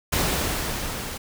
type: noise with level ramp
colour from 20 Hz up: pink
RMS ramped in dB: -22 to -33 dBFS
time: 0.12-1.18 s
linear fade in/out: 10 ms
effects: none